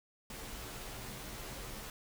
pink noise with comb filter, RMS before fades -45 dBFS, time 0.3-1.9 s, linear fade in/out 2 ms, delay 12 ms, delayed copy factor -0.7, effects none

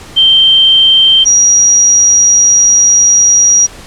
sine tone pair in turn, 3136 / 5745 Hz, G7 / F8, 0 / +48 cents, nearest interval minor seventh, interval 1048 cents, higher second, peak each -3 dBFS, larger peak neither, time 0.16-1.25 / 1.25-3.67 s, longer second, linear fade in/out 20 ms, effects pink hiss -32 dBFS RMS until 3.86 s + low-pass 9000 Hz 12 dB/octave

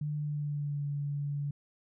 sine tone with pitch glide, 149.1 to 143.69 Hz, D3 to D3, +27 to -37 cents, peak -31 dBFS, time 0.01-1.51 s, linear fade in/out 5 ms, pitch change -64 cents, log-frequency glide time 0.16-0.85 s, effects none

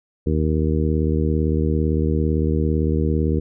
harmonic tone, 77.78 Hz, D#2, in tune, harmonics 1 / 2 / 3 / 4 / 5 / 6, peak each -20 / -23 / -25 / -26 / -27 / -28 dBFS, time 0.26-3.4 s, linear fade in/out 10 ms, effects none

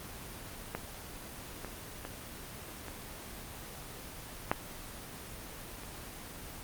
clicks, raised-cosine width 0.5 ms, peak -18 / -25 / -25 / -25 / -11 / -30 dBFS, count 6, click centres 0.75 / 1.647 / 2.051 / 2.883 / 4.515 / 5.835 s, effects pink hiss -45 dBFS RMS until 6.63 s + Opus 24 kbps

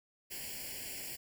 white noise with comb filter, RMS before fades -43 dBFS, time 0.3-1.17 s, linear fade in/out 20 ms, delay 0.4 ms, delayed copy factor +0.95, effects none

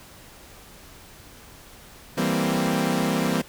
sawtooth chord, C dominant seventh, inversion first, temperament equal, 164.81 / 196 / 233.1 / 261.6 Hz, E3 / G3 / Bb3 / C4, 0 / 0 / 0 / 0 cents, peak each -23 dBFS, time 2.17-3.42 s, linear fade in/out 10 ms, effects pink hiss -47 dBFS RMS until 3.48 s

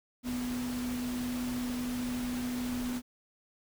sine tone in noise, 246.9 Hz, B3, in tune, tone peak -32 dBFS, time 0.23-3.02 s, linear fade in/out 50 ms, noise pink, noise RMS -42 dBFS, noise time 0.23-3.02 s, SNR +7 dB, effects none

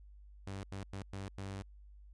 sawtooth tone bursts at uneven times, 97.6 Hz, G2, 7 cents flat, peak -37 dBFS, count 5, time 0.47-0.63 / 0.72-0.83 / 0.93-1.02 / 1.13-1.28 / 1.38-1.62 s, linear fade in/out 0 ms, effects added 50 Hz sine -53 dBFS peak until 2.13 s + resampled to 22050 Hz

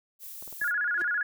violet noise, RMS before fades -42 dBFS, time 0.19-0.73 s, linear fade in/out 50 ms
clicks, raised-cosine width 1 ms, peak -35 dBFS, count 4, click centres 0.425 / 0.477 / 0.526 / 0.617 s
sine tone with vibrato, 1556 Hz, G6, 13 cents flat, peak -25 dBFS, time 0.61-1.23 s, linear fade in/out 5 ms, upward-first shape square, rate 15 Hz, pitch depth 140 cents each way
40% pulse tone with exponential growth, 349.2 Hz, F4, in tune, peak -35 dBFS, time 0.92-1.02 s, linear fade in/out 0 ms, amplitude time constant 21 ms
effects none

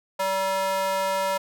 square tone with high-pass filter, 191.9 Hz, G3, 37 cents flat, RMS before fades -25 dBFS, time 0.19-1.38 s, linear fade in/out 10 ms, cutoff 740 Hz, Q 9.8, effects none

